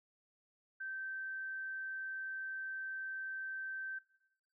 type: tone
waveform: sine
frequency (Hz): 1553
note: G6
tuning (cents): -17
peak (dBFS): -40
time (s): 0.8-3.99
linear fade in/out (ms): 10
effects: noise-tail reverb RT60 0.9 s tail -19 dB re dry